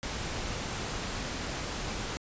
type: noise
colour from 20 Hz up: pink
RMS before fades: -35 dBFS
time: 0.03-2.17 s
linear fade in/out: 0 ms
effects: resampled to 16000 Hz